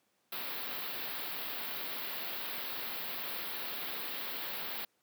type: band-stop noise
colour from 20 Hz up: white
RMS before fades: -39 dBFS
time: 0.32-4.85 s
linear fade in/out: 5 ms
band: 4500 to 13000 Hz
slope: 48 dB/octave
effects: pink hiss -75 dBFS RMS until 5.02 s + high-pass 200 Hz 12 dB/octave